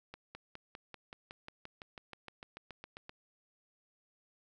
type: accelerating click train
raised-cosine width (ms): 0.3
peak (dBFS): -30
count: 19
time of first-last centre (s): 0.14-3.094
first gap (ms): 210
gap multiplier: 0.97
effects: none